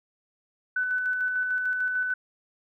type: tone with tremolo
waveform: sine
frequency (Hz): 1500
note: F#6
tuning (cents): +23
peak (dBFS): -23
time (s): 0.76-2.14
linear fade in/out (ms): 5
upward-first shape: square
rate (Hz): 6.7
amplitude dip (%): 30
effects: none